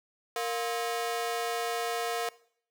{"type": "ring-modulated tone", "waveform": "sawtooth", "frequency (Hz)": 585, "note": "D5", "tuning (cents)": -7, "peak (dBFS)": -23, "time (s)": [0.36, 2.29], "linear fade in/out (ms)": 2, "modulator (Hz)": 120, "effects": ["noise-tail reverb RT60 0.6 s tail -20 dB re dry"]}